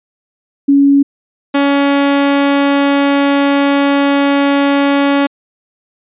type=tone pair in turn; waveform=sine / sawtooth; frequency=280 / 281.2 Hz; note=C#4 / C#4; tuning=+18 / +25 cents; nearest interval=unison; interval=7 cents; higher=second; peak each=-5 dBFS; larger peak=neither; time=0.68-1.03 / 1.54-5.27 s; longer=second; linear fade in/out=10 ms; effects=resampled to 8000 Hz